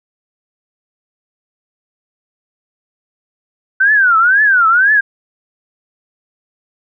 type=tone with vibrato; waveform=sine; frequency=1506 Hz; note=F#6; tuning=30 cents sharp; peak=-7 dBFS; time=3.8-5.01 s; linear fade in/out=10 ms; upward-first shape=triangle; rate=2 Hz; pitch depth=270 cents each way; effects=none